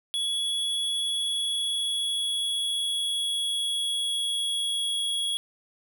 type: tone with pitch glide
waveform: square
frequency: 3373 to 3332 Hz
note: G#7 to G#7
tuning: +26 to +5 cents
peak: -26 dBFS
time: 0.14-5.37 s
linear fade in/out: 0 ms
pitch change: -21 cents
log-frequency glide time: 0.98-5.12 s
effects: none